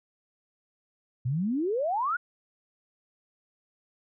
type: exponential sweep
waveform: sine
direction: up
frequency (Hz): 116.54 to 1496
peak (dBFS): -25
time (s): 1.25-2.17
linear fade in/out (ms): 10
effects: none